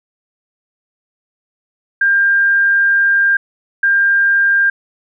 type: tone bursts at uneven times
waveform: sine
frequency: 1598 Hz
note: G6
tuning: 33 cents sharp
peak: -9 dBFS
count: 2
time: 2.01-3.37 / 3.83-4.7 s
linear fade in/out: 5 ms
effects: none